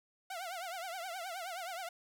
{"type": "tone with vibrato", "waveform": "sawtooth", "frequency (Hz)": 717, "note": "F5", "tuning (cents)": 45, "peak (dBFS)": -36, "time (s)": [0.3, 1.89], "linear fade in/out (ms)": 5, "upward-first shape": "triangle", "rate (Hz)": 9.5, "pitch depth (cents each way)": 170, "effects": []}